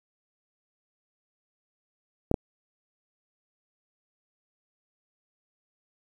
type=clicks; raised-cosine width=2 ms; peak=-9 dBFS; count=2; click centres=2.314 / 2.342 s; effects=8-bit